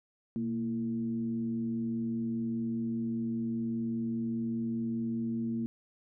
sine tone with frequency modulation, 229.8 Hz, A#3, 25 cents flat, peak -30 dBFS, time 0.36-5.66 s, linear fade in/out 0 ms, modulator 105 Hz, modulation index 0.53, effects none

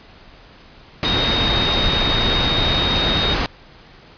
sine tone in noise, 3729 Hz, A#7, in tune, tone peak -19 dBFS, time 1.05-3.34 s, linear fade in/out 0 ms, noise pink, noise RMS -19 dBFS, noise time 1.03-3.46 s, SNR -3 dB, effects pink hiss -45 dBFS RMS until 4.17 s + resampled to 11025 Hz

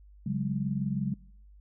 sine chord, C# suspended fourth, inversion none, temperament equal with one note detuned, 138.59 / 185 / 204.6 Hz, C#3 / F#3 / G#3, 0 / 0 / -26 cents, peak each -32 dBFS, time 0.26-1.14 s, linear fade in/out 5 ms, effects noise-tail reverb RT60 0.7 s tail -24 dB re dry + added 50 Hz sine -51 dBFS peak until 1.6 s

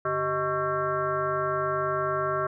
sine tone with frequency modulation, 868 Hz, A5, 24 cents flat, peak -24 dBFS, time 0.05-2.47 s, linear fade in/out 5 ms, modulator 241 Hz, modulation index 2.5, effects none

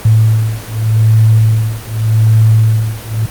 sine beating tone pair, 110 / 110.84 Hz, A2 / A2, 0 / +13 cents, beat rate 0.84 Hz, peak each -10 dBFS, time 0.05-3.26 s, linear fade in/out 5 ms, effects pink hiss -29 dBFS RMS until 3.3 s + Opus 24 kbps

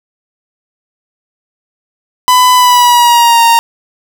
45% pulse tone with pitch glide, 1000 to 927.7 Hz, B5 to A#5, +21 to -9 cents, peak -4 dBFS, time 2.28-3.59 s, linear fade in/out 0 ms, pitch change -130 cents, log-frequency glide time 2.55-3.42 s, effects none

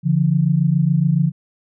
sine tone pair together, 143.5 / 170.65 Hz, D3 / F3, -40 / -40 cents, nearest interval minor third, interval 300 cents, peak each -16 dBFS, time 0.03-1.32 s, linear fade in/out 50 ms, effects none

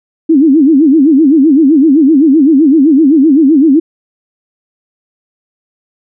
sine tone with vibrato, 293.7 Hz, D4, in tune, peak -3 dBFS, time 0.29-3.8 s, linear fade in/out 10 ms, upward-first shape sine, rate 7.8 Hz, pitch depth 210 cents each way, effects none

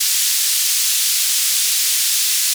white band-pass noise, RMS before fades -17 dBFS, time 0-2.54 s, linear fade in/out 10 ms, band 3400 to 10000 Hz, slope 12 dB/octave, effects none

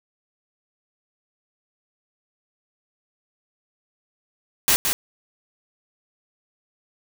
white noise with echo, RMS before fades -17 dBFS, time 4.68-4.76 s, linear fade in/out 0 ms, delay 170 ms, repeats 1, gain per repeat -5 dB, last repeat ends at 4.93 s, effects none

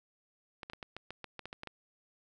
clicks, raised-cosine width 0.3 ms, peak -26 dBFS, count 12, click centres 0.632 / 0.699 / 0.734 / 0.828 / 0.966 / 1.106 / 1.243 / 1.393 / 1.456 / 1.529 / 1.634 / 1.673 s, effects none

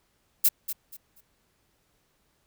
violet noise with echo, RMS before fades -19 dBFS, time 0.44-0.49 s, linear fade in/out 10 ms, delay 240 ms, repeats 3, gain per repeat -12 dB, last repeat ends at 1.21 s, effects pink hiss -70 dBFS RMS until 2.46 s

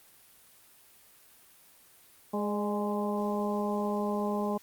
harmonic tone with a mistuned harmonic, 207.4 Hz, G#3, 2 cents flat, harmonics 1 / 2 / 3 / 4 / 5, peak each -31 / -34 / -36 / -37 / -38 dBFS, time 2.33-4.58 s, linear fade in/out 10 ms, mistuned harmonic 3, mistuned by -35 cents, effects white hiss -58 dBFS RMS until 4.62 s + Opus 32 kbps

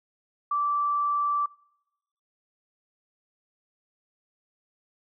sine tone, 1165 Hz, D6, 14 cents flat, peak -23 dBFS, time 0.51-1.46 s, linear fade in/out 5 ms, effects noise-tail reverb RT60 0.9 s tail -24 dB re dry

